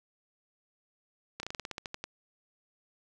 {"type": "slowing click train", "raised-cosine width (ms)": 0.2, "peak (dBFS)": -20, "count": 12, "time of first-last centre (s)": [1.4, 2.04], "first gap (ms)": 31, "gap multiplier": 1.12, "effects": []}